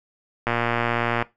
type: click train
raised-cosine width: 0.5 ms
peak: -7 dBFS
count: 90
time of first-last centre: 0.47-1.224 s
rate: 118 Hz
effects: noise-tail reverb RT60 0.2 s tail -18 dB re dry